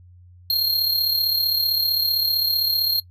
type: tone with amplitude modulation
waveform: square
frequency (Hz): 4226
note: C8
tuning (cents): +16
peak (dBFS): -16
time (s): 0.5-3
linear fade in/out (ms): 2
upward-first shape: sine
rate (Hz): 35.5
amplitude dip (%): 50
effects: noise-tail reverb RT60 0.1 s tail -22 dB re dry + added 89 Hz sine -45 dBFS peak until 3.1 s